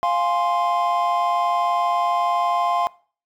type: chord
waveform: triangle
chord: F minor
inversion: none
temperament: equal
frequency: 698.5 / 830.6 / 1046.5 Hz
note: F5 / Ab5 / C6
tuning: 0 / 0 / 0 cents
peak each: -19 / -24 / -19 dBFS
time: 0.03-2.87 s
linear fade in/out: 0 ms
effects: noise-tail reverb RT60 0.4 s tail -21 dB re dry + tanh soft clip ceiling -7 dBFS